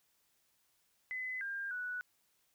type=tone with pitch steps; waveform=sine; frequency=2021 / 1601 / 1477 Hz; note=B6 / G6 / F#6; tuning=+39 / +36 / -3 cents; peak=-37 dBFS; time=1.11-2.01 s; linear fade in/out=0 ms; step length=300 ms; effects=white hiss -75 dBFS RMS until 2.54 s